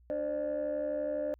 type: tone cluster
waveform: sine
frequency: 295.6 / 525 / 597 Hz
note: D4 / C5 / D5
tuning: +11 / +6 / +28 cents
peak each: -38 / -35 / -31 dBFS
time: 0.1-1.34 s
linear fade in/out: 0 ms
effects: tanh soft clip ceiling -26 dBFS + added 60 Hz sine -58 dBFS peak until 1.39 s

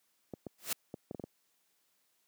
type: clicks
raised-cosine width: 2 ms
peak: -26 dBFS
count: 7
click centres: 0.337 / 0.467 / 0.941 / 1.111 / 1.147 / 1.197 / 1.239 s
type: noise with exponential growth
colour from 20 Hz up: white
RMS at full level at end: -29 dBFS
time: 0.58-0.73 s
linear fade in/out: 5 ms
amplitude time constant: 32 ms
effects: white hiss -75 dBFS RMS until 2.27 s + high-pass 150 Hz 12 dB/octave

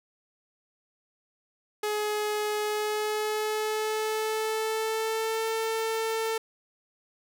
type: tone with pitch glide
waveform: sawtooth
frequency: 421.7 to 446.8 Hz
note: G#4 to A4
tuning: +26 to +27 cents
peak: -23 dBFS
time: 1.83-6.38 s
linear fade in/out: 5 ms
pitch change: +101 cents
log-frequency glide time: 2.61-5.47 s
effects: none

